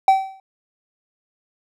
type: tone with exponential decay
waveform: triangle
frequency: 770 Hz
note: G5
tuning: 31 cents flat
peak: -5 dBFS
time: 0.08-0.4 s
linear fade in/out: 2 ms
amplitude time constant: 69 ms
effects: none